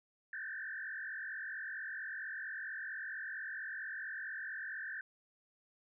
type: tone with frequency modulation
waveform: sine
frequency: 1661.2 Hz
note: G#6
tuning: in tune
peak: -40 dBFS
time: 0.33-5.01 s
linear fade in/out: 2 ms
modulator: 44.4 Hz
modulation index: 3.4
effects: none